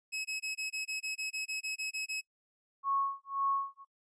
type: tone bursts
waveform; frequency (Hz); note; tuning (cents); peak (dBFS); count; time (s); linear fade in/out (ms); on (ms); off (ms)
sawtooth; 2566; E7; -47; -31; 14; 0.12-2.213; 20; 130; 21
type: tone with tremolo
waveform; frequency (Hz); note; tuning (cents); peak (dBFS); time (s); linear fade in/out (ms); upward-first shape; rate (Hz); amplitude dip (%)
sine; 1101; C#6; -12; -27; 2.83-3.85; 50; sine; 1.9; 100
effects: noise-tail reverb RT60 0.1 s tail -26 dB re dry + resampled to 22050 Hz